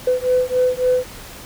sine beating tone pair, 502 / 505.6 Hz, B4 / B4, +28 / +41 cents, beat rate 3.6 Hz, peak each -17 dBFS, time 0.07-1.05 s, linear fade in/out 5 ms, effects tanh soft clip ceiling -8 dBFS + pink hiss -37 dBFS RMS until 1.45 s

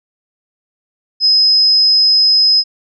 sine tone, 5080 Hz, D#8, 35 cents sharp, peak -7 dBFS, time 1.2-2.64 s, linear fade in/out 50 ms, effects none

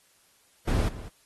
brown noise with echo, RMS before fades -25 dBFS, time 0.67-0.89 s, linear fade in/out 10 ms, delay 200 ms, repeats 1, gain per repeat -15 dB, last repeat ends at 1.09 s, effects white hiss -63 dBFS RMS until 1.25 s + AAC 32 kbps

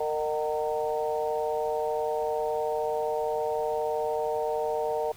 harmonic tone with a mistuned harmonic, 153.2 Hz, D#3, 27 cents flat, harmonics 3 / 4 / 5 / 6, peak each -29 / -31 / -33 / -35 dBFS, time 0-5.12 s, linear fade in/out 5 ms, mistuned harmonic 5, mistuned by -23 cents, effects pink hiss -51 dBFS RMS until 5.16 s

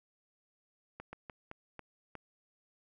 slowing click train, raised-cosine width 0.5 ms, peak -29 dBFS, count 6, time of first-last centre 1-2.153 s, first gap 130 ms, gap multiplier 1.29, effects none

